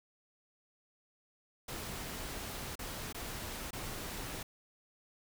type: noise with dropouts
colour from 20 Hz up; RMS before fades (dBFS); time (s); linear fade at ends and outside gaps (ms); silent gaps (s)
pink; -42; 1.68-4.43; 5; 2.755-2.791 / 3.127-3.145 / 3.708-3.73
effects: none